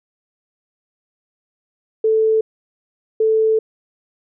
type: tone pair in turn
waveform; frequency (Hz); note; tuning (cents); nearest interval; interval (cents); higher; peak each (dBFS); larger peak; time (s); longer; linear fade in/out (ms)
sine; 440 / 440; A4 / A4; 0 / 0; unison; 0; neither; -12; neither; 2.04-2.41 / 3.2-3.59; second; 5
effects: none